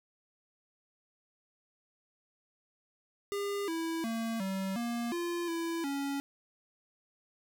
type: tone with pitch steps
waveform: square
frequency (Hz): 403.5 / 328.4 / 227.3 / 192 / 236.1 / 345.3 / 333.4 / 279.2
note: G#4 / E4 / A#3 / G3 / A#3 / F4 / E4 / C#4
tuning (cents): -50 / -6 / -43 / -36 / +22 / -20 / +20 / +13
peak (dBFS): -33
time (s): 3.32-6.2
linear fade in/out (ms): 0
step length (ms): 360
effects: none

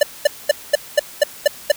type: tone bursts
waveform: square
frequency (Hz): 587.3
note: D5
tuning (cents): 0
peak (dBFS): -9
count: 8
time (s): 0.01-1.718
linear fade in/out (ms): 5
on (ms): 21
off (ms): 220
effects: white hiss -38 dBFS RMS until 1.76 s

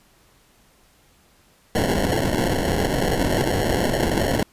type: noise with sample-and-hold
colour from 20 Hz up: white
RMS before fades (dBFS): -21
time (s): 1.75-4.43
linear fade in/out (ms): 2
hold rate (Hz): 1225
effects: pink hiss -57 dBFS RMS until 4.52 s + resampled to 32000 Hz

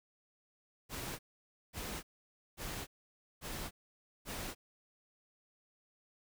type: noise bursts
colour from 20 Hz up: pink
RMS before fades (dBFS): -42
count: 5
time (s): 0.89-4.55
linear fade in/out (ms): 50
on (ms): 300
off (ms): 540
effects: none

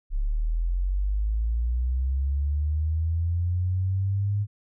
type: linear sweep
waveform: sine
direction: up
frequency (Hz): 33.89 to 103.83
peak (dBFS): -22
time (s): 0.1-4.47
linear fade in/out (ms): 50
effects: none

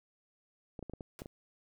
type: clicks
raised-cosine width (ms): 2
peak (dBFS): -29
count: 7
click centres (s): 0.792 / 0.827 / 0.897 / 0.936 / 1.008 / 1.219 / 1.259
type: noise with exponential decay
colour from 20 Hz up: pink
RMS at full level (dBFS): -45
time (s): 1.19-1.27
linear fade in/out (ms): 0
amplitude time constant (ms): 17
effects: none

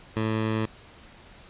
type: tone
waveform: 15% pulse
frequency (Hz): 110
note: A2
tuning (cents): 0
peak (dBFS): -18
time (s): 0.16-0.66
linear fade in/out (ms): 10
effects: pink hiss -50 dBFS RMS until 1.49 s + resampled to 8000 Hz

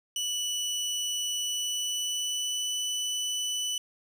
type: tone with pitch glide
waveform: 25% pulse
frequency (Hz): 2960 to 2982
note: F#7 to F#7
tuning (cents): 0 to +13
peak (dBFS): -25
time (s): 0.16-3.78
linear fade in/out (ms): 2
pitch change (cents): +13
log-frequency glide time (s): 1.39-2.73
effects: none

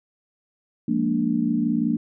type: chord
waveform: sine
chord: Bb dominant seventh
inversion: second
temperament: equal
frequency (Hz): 174.61 / 207.7 / 233.1 / 293.7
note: F3 / Ab3 / Bb3 / D4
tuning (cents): 0 / 0 / 0 / 0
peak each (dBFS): -28 / -28 / -22 / -25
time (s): 0.88-1.97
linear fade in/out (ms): 5
effects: none

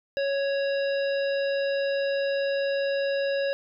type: harmonic tone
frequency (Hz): 554.4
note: C#5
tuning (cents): 0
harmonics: 1 / 3 / 5 / 7 / 9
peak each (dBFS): -24 / -34 / -38 / -41 / -43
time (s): 0.17-3.53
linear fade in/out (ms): 0
effects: none

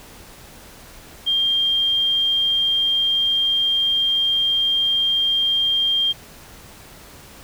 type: tone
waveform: sine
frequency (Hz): 3197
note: G7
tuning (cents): +33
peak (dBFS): -16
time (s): 1.26-6.13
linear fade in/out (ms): 20
effects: pink hiss -43 dBFS RMS until 7.43 s

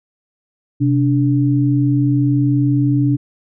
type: tone pair together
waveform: sine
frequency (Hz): 128.81 / 290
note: C3 / D4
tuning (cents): -27 / -22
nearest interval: octave + major second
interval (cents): 1405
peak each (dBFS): -14 / -15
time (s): 0.8-3.17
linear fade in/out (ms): 20
effects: none

